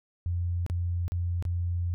sine tone with dropouts, 87.31 Hz, F2, in tune, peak -26 dBFS, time 0.26-1.94 s, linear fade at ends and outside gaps 0 ms, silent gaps 0.664-0.699 / 1.08-1.12 / 1.425-1.452 s, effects none

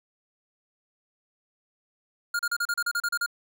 square tone bursts, 1418 Hz, F6, 26 cents sharp, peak -25 dBFS, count 11, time 2.34-3.262 s, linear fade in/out 5 ms, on 52 ms, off 35 ms, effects none

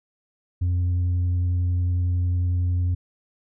sine tone with tanh clipping, 88.9 Hz, F2, 31 cents sharp, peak -20 dBFS, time 0.61-2.95 s, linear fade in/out 10 ms, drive 2 dB, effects none

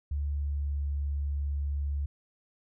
sine tone with pitch glide, 72.1 to 71.31 Hz, D2 to C#2, -31 to +50 cents, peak -28 dBFS, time 0.11-2.06 s, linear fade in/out 5 ms, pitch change -19 cents, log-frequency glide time 0.24-0.85 s, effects none

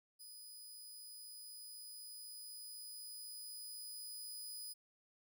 15% pulse tone with level ramp, 4978 Hz, D#8, in tune, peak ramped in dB -46 to -39 dBFS, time 0.19-4.74 s, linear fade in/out 20 ms, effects none

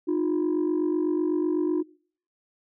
sine tone pair together, 307.9 / 355.9 Hz, D#4 / F4, -18 / +33 cents, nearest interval minor third, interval 251 cents, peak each -23 dBFS, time 0.07-1.83 s, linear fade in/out 20 ms, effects noise-tail reverb RT60 0.5 s tail -23 dB re dry + tanh soft clip ceiling -19 dBFS

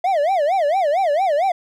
triangle tone with vibrato, 670 Hz, E5, 28 cents sharp, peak -13 dBFS, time 0.04-1.52 s, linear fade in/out 5 ms, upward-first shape sine, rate 4.4 Hz, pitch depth 280 cents each way, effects none

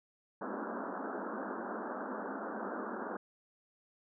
pink band-pass noise, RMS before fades -40 dBFS, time 0.41-3.17 s, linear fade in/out 5 ms, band 200 to 1600 Hz, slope 96 dB/octave, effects none

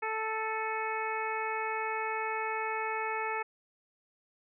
harmonic tone with a mistuned harmonic, 440 Hz, A4, in tune, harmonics 1 / 2 / 3 / 4 / 5 / 6, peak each -38 / -35 / -38 / -40 / -39 / -43 dBFS, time 0.02-3.43 s, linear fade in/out 10 ms, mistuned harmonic 6, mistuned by -55 cents, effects none

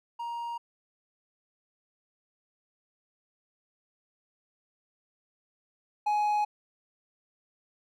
triangle tone pair in turn, 940 / 837.4 Hz, A#5 / G#5, +14 / +14 cents, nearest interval major second, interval 200 cents, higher first, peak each -31 / -22 dBFS, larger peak second, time 0.19-0.58 / 6.06-6.45 s, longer neither, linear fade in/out 10 ms, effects none

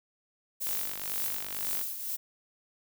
violet noise with tremolo, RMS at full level -31 dBFS, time 0.6-2.17 s, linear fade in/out 20 ms, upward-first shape triangle, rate 2 Hz, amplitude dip 65%
click train, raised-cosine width 0.2 ms, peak -22 dBFS, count 57, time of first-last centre 0.67-1.813 s, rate 49 Hz
effects none

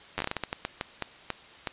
slowing click train, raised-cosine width 0.3 ms, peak -13 dBFS, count 15, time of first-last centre 0.18-1.672 s, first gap 10 ms, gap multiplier 1.32, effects white hiss -50 dBFS RMS until 1.72 s + resampled to 8000 Hz

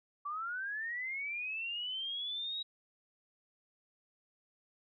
sine linear sweep, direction up, 1136 to 3843 Hz, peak -36 dBFS, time 0.25-2.63 s, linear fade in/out 10 ms, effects none

